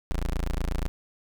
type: tone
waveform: 25% pulse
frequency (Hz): 28.21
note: A0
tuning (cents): +44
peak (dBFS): -22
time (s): 0.11-0.88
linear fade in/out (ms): 0
effects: none